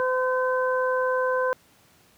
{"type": "harmonic tone", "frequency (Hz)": 511, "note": "C5", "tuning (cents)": -41, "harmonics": [1, 2, 3], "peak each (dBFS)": [-23, -27, -29], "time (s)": [0, 1.53], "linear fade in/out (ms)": 0, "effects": ["pink hiss -58 dBFS RMS until 2.17 s", "high-pass 80 Hz 12 dB/octave"]}